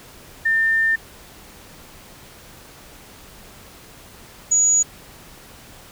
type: tone pair in turn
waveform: sine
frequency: 1800 / 6818 Hz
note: A6 / G#8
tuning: +39 / +45 cents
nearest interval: octave + major seventh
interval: 2306 cents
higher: second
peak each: -15 / -13 dBFS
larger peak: second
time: 0.45-0.96 / 4.51-4.83 s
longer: first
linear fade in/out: 10 ms
effects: pink hiss -44 dBFS RMS until 5.91 s